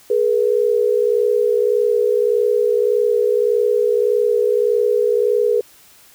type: tone pair together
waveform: sine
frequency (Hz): 420.4 / 482.1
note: G#4 / B4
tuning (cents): +21 / -42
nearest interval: major second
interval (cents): 237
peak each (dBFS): -16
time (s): 0.1-5.61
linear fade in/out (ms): 5
effects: white hiss -48 dBFS RMS until 6.14 s